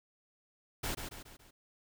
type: noise with echo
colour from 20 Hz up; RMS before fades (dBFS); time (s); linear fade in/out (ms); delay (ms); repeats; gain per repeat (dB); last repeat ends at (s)
pink; -36; 0.83-0.95; 10; 140; 4; -6; 1.51
effects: none

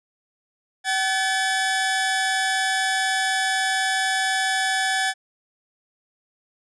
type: tone pair together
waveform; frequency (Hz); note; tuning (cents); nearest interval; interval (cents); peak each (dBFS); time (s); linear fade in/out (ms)
sawtooth; 762.2 / 1726; G5 / A6; -49 / -34; octave + major second; 1415; -20 / -19; 0.84-5.14; 50
effects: resampled to 24000 Hz

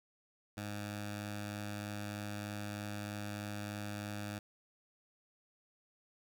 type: tone with notch filter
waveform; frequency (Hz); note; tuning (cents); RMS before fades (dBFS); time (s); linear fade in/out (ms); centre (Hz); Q
10% pulse; 103.2; G#2; -10; -42; 0.57-4.39; 5; 430; 1.4
effects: none

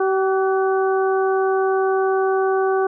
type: harmonic tone with a mistuned harmonic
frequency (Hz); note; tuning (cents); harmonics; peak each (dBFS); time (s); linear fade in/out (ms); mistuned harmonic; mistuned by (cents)
382.8; G4; -41; 1 / 2 / 3 / 4; -17 / -23 / -27 / -29; 0-2.87; 5; 4; -37
effects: none

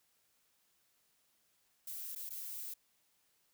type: noise with dropouts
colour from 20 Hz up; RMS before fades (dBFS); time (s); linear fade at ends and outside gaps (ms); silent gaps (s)
violet; -44; 1.87-2.74; 5; 2.151-2.159 / 2.293-2.304
effects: white hiss -75 dBFS RMS until 3.53 s

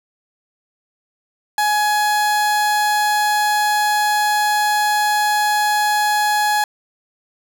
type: tone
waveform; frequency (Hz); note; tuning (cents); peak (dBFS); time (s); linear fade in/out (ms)
30% pulse; 840; G#5; +19; -12; 1.58-6.64; 2
effects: none

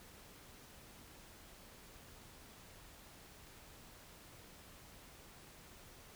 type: silence
effects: pink hiss -58 dBFS RMS until 6.15 s

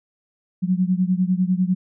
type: beating tone pair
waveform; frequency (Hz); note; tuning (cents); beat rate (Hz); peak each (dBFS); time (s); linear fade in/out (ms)
sine; 180.3 / 190.3; F#3 / F#3; -45 / +49; 10; -19 / -21; 0.62-1.75; 20
effects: none

